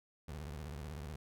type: tone with vibrato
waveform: 25% pulse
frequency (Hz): 74.2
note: D2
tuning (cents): +18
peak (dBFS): -39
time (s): 0.28-1.16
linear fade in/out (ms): 5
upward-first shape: sine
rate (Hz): 16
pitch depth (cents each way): 220
effects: none